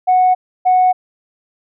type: tone pair in turn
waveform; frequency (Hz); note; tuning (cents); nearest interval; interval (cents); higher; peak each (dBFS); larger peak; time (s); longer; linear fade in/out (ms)
sine; 737 / 737; F#5 / F#5; -7 / -7; unison; 0; neither; -7; neither; 0.07-0.35 / 0.65-0.93; neither; 20
effects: tanh soft clip ceiling -5 dBFS